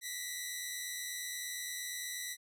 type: tone pair together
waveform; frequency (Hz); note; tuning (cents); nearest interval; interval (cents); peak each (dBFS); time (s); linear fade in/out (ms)
10% pulse; 1918.5 / 2007; A#6 / B6; +49 / +27; minor second; 78; -33 / -32; 0.01-2.37; 50
effects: none